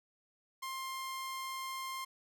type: tone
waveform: sawtooth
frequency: 1057 Hz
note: C6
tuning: 17 cents sharp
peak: -35 dBFS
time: 0.62-2.05 s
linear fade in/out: 10 ms
effects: none